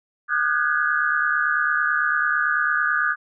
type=tone cluster; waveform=sine; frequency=1216 / 1446 / 1515 / 1667 Hz; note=D#6 / F#6 / F#6 / G#6; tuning=-40 / -40 / +40 / +6 cents; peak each=-24 dBFS; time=0.28-3.16 s; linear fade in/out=50 ms; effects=none